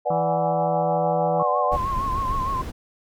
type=chord; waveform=sine; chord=G# half-diminished seventh; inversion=first; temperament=equal; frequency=493.9 / 587.3 / 740 / 830.6 Hz; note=B4 / D5 / F#5 / G#5; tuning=0 / 0 / 0 / 0 cents; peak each=-27 / -24 / -24 / -29 dBFS; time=0.05-1.77 s; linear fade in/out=20 ms
type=harmonic tone; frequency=164.81 Hz; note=E3; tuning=in tune; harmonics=1 / 2 / 3 / 4 / 5 / 6 / 7 / 8; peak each=-27 / -37 / -40 / -44 / -35 / -36 / -36 / -42 dBFS; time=0.1-1.43 s; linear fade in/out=5 ms
type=tone with vibrato; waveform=sine; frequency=1064 Hz; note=C6; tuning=29 cents sharp; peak=-23 dBFS; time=1.39-2.62 s; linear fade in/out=10 ms; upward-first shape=sine; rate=6.5 Hz; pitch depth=62 cents each way
type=noise; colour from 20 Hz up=brown; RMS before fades=-29 dBFS; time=1.71-2.72 s; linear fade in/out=20 ms
effects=none